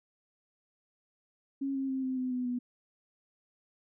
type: tone with pitch steps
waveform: sine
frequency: 273.9 / 269 / 264.3 / 259.6 / 255 / 250.4 / 246 Hz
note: C#4 / C4 / C4 / C4 / C4 / B3 / B3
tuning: -21 / +48 / +18 / -13 / -44 / +24 / -7 cents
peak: -30 dBFS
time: 1.61-2.59 s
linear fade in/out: 10 ms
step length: 140 ms
effects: none